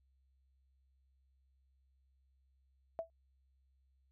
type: tone with exponential decay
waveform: sine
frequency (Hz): 659.3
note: E5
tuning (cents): 0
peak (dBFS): -32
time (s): 2.99-3.1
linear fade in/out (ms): 0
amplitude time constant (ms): 22
effects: added 66 Hz sine -70 dBFS peak until 4.11 s